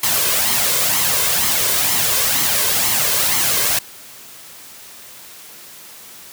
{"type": "noise with flanger", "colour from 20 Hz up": "white", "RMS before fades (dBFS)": -17, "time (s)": [0.03, 3.79], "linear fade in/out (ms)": 5, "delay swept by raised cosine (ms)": [0.95, 1.95], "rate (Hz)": 2.1, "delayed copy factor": 0.5, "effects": ["white hiss -39 dBFS RMS until 6.32 s", "high-pass 80 Hz 12 dB/octave"]}